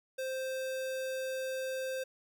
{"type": "tone", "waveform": "square", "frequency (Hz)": 523.3, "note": "C5", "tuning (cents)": 0, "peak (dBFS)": -35, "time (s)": [0.18, 2.04], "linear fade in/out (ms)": 10, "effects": ["12-bit"]}